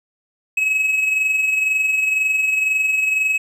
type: tone with amplitude modulation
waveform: triangle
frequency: 2564 Hz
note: E7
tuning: 49 cents flat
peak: -12 dBFS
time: 0.57-3.38 s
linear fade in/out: 5 ms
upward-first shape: sine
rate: 22 Hz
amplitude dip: 45%
effects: none